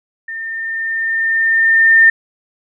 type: tone with level ramp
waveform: sine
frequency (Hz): 1809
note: A6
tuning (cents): +48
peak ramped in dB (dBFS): -23 to -4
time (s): 0.28-2.1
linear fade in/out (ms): 5
effects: none